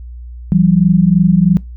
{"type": "tone pair together", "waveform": "sine", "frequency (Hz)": [168.05, 191.1], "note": ["E3", "G3"], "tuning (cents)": [34, -44], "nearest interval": "major second", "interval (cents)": 222, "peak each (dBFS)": -10, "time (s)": [0.52, 1.57], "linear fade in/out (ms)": 0, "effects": ["noise-tail reverb RT60 0.2 s tail -22 dB re dry", "added 60 Hz sine -27 dBFS peak until 1.76 s"]}